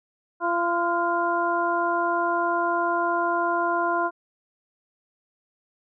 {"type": "harmonic tone with a mistuned harmonic", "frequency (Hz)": 343.1, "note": "F4", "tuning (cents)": -31, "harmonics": [1, 2, 3, 4], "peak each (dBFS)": [-28, -26, -25, -28], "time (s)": [0.4, 4.11], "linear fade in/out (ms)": 50, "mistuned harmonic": 4, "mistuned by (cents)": 39, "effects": []}